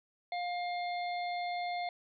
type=harmonic tone; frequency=707 Hz; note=F5; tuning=21 cents sharp; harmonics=1 / 3 / 5 / 6; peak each=-34 / -42 / -49 / -49 dBFS; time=0.32-1.89 s; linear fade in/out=2 ms; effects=none